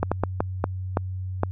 slowing click train, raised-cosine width 1 ms, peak -7 dBFS, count 7, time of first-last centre 0.03-1.434 s, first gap 86 ms, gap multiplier 1.4, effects added 93 Hz sine -28 dBFS peak until 1.51 s

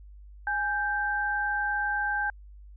sine tone pair together, 828.7 / 1568 Hz, G#5 / G6, -4 / 0 cents, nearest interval major seventh, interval 1104 cents, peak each -30 / -27 dBFS, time 0.47-2.3 s, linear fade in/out 2 ms, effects added 50 Hz sine -45 dBFS peak until 2.76 s

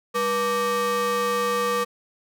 square ring-modulated tone, 342.5 Hz, F4, 34 cents flat, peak -19 dBFS, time 0.14-1.85 s, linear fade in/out 20 ms, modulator 827 Hz, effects none

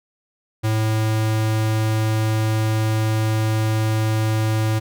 square tone, 109.5 Hz, A2, 8 cents flat, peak -18 dBFS, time 0.63-4.8 s, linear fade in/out 20 ms, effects none

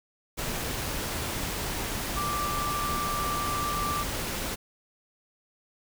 sine tone in noise, 1174.7 Hz, D6, in tune, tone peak -29 dBFS, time 2.16-4.04 s, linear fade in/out 20 ms, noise pink, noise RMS -32 dBFS, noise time 0.37-4.56 s, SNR 0 dB, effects none

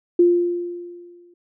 sine tone with exponential decay, 349.2 Hz, F4, in tune, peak -9 dBFS, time 0.19-1.34 s, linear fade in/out 5 ms, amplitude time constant 250 ms, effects none

